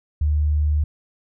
sine tone, 75 Hz, D2, 37 cents sharp, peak -16 dBFS, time 0.21-0.84 s, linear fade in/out 5 ms, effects none

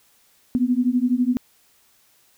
sine beating tone pair, 242.3 / 254.3 Hz, B3 / C4, -33 / -49 cents, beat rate 12 Hz, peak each -20 dBFS, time 0.55-1.37 s, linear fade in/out 0 ms, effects white hiss -59 dBFS RMS until 2.37 s

